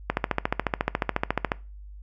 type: click train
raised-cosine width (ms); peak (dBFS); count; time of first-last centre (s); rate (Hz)
0.5; -7; 21; 0.1-1.518; 14.1
effects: noise-tail reverb RT60 0.3 s tail -21 dB re dry + added 50 Hz sine -40 dBFS peak until 2.02 s